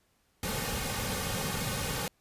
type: noise with comb filter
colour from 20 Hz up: pink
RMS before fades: -33 dBFS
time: 0.43-2.08 s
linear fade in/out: 2 ms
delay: 3 ms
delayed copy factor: -0.65
effects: pink hiss -71 dBFS RMS until 2.2 s + resampled to 32000 Hz